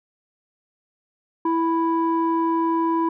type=tone with low-pass filter; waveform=square; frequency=329.6 Hz; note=E4; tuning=in tune; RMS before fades=-21 dBFS; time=1.45-3.09 s; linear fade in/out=5 ms; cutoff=880 Hz; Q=4.9; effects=none